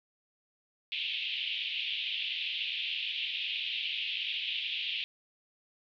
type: band-pass noise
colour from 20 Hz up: pink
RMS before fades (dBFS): -35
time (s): 0.92-5.04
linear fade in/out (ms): 0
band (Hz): 2600 to 3500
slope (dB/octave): 48
effects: none